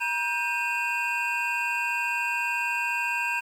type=tone cluster; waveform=triangle; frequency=951 / 1575 / 2493 / 2707 Hz; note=A#5 / G6 / D#7 / E7; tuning=+34 / +8 / +3 / +45 cents; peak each=-29 dBFS; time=0-3.41 s; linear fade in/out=20 ms; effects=9-bit